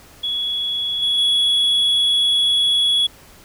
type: tone with level steps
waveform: sine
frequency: 3368 Hz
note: G#7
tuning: 24 cents sharp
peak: -19 / -14 / -11 dBFS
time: 0.23-3.07 s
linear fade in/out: 10 ms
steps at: 1.02 / 1.18 s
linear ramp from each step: 5 ms
effects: tanh soft clip ceiling -13 dBFS + pink hiss -46 dBFS RMS until 3.44 s